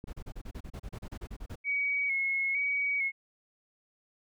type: click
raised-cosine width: 3 ms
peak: -28 dBFS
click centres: 0.041 s
type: noise bursts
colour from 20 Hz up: brown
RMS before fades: -40 dBFS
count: 16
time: 0.07-1.557 s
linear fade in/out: 10 ms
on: 62 ms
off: 33 ms
type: tone with vibrato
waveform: sine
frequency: 2217 Hz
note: C#7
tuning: in tune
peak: -27 dBFS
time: 1.64-3.12 s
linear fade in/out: 50 ms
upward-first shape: square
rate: 1.1 Hz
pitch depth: 34 cents each way
effects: none